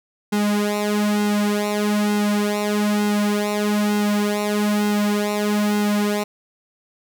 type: tone with flanger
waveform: sawtooth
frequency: 207.7 Hz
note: G#3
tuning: in tune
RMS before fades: -20 dBFS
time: 0.32-6.24 s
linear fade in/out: 10 ms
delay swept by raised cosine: 1.7 to 4.2 ms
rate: 1.1 Hz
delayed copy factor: -0.85
effects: none